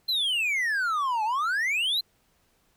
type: exponential two-way sweep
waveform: triangle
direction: down then up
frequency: 4186 to 836 to 4186 Hz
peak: -22 dBFS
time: 0.08-2.01 s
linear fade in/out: 10 ms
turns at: 1.24 s
effects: pink hiss -67 dBFS RMS until 2.76 s